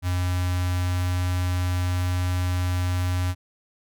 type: tone with notch filter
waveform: square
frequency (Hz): 90.1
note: F#2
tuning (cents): -45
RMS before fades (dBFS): -24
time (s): 0.02-3.35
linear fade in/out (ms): 50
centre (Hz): 410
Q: 0.82
effects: none